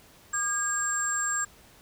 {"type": "tone cluster", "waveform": "sine", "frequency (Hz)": [1204, 1620, 7530], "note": ["D6", "G#6", "A#8"], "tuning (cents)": [43, -43, 16], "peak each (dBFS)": [-32, -30, -27], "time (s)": [0.33, 1.45], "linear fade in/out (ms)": 10, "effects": ["tanh soft clip ceiling -19 dBFS", "pink hiss -55 dBFS RMS until 1.81 s"]}